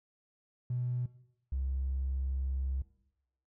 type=tone pair in turn; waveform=triangle; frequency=123.47 / 66.38 Hz; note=B2 / C2; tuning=0 / +26 cents; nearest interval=major seventh; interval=1074 cents; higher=first; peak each=-27 dBFS; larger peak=neither; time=0.7-1.06 / 1.52-2.82 s; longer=second; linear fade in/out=5 ms; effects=noise-tail reverb RT60 0.8 s tail -21 dB re dry + tanh soft clip ceiling -28 dBFS